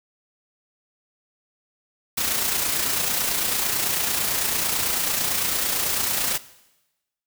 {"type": "noise with amplitude modulation", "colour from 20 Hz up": "white", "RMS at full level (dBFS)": -22, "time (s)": [2.17, 6.38], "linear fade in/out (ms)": 10, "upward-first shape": "sine", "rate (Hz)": 29, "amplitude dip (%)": 40, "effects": ["noise-tail reverb RT60 1.0 s tail -18 dB re dry"]}